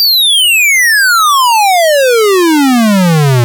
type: exponential sweep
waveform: square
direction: down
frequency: 4771 to 116.54 Hz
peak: -6 dBFS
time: 0-3.44 s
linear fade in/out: 0 ms
effects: none